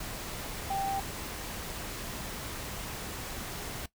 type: tone in noise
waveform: sine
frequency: 784 Hz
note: G5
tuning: in tune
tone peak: -29 dBFS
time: 0.7-1 s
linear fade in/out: 5 ms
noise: pink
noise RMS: -39 dBFS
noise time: 0-3.86 s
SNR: +7 dB
effects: noise-tail reverb RT60 0.1 s tail -17 dB re dry